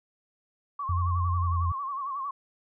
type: tone with vibrato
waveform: sine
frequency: 1102 Hz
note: C#6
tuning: 11 cents flat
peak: -30 dBFS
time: 0.79-2.31 s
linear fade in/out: 5 ms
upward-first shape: sine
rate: 11 Hz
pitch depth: 83 cents each way
type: tone with pitch glide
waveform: sine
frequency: 87.5 to 85.11 Hz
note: F2 to F2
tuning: +4 to -44 cents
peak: -24 dBFS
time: 0.89-1.72 s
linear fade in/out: 5 ms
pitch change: -48 cents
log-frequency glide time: 1.4-1.52 s
effects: none